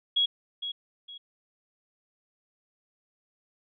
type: tone with echo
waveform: sine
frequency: 3322 Hz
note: G#7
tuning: in tune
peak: -21 dBFS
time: 0.16-0.26 s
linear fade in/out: 10 ms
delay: 460 ms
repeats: 2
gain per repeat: -10 dB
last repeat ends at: 1.18 s
effects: none